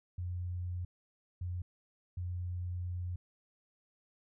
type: tone bursts at uneven times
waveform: sine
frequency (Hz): 89.1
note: F2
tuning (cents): +35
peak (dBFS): -35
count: 3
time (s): 0.18-0.85 / 1.41-1.62 / 2.17-3.16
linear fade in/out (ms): 5
effects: none